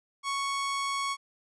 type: tone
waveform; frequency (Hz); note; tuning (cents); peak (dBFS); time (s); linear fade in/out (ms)
sawtooth; 1108.7; C#6; 0; -25; 0.23-1.17; 50
effects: resampled to 22050 Hz